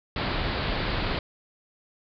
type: low-pass noise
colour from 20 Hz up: pink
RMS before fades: -28 dBFS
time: 0.16-1.19 s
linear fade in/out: 2 ms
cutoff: 4700 Hz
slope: 96 dB/octave
effects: none